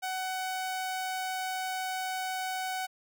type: tone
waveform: sawtooth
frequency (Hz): 749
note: F#5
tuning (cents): +21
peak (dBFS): -28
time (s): 0.02-2.87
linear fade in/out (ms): 20
effects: none